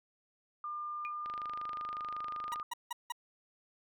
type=tone with pitch glide; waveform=sine; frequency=1200 to 1216.8 Hz; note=D6 to D#6; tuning=+37 to -39 cents; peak=-37 dBFS; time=0.64-2.63 s; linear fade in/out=2 ms; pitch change=+24 cents; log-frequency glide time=0.96-1.97 s
type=tone with exponential decay; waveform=sine; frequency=2429 Hz; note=D#7; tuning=42 cents flat; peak=-36 dBFS; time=1.05-1.14 s; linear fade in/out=0 ms; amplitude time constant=18 ms
type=click train; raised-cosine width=0.3 ms; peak=-31 dBFS; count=35; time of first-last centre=1.26-2.599 s; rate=25.4 Hz
type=tone bursts; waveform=40% pulse; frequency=959 Hz; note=A#5; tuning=49 cents sharp; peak=-34 dBFS; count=4; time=2.52-3.122 s; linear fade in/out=5 ms; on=23 ms; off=170 ms
effects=none